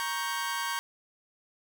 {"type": "chord", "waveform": "sawtooth", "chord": "G diminished", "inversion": "first", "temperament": "equal with one note detuned", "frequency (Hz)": [938.8, 1108.7, 1568], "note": ["Bb5", "Db6", "G6"], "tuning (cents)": [12, 0, 0], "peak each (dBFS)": -31, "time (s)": [0, 0.79], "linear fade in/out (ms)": 0, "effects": []}